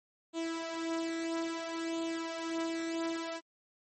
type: tone with flanger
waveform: sawtooth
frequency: 329.6 Hz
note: E4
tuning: in tune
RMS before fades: -36 dBFS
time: 0.33-3.41 s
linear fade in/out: 50 ms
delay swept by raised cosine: 0.27 to 3.57 ms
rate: 0.6 Hz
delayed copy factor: +0.65
effects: MP3 32 kbps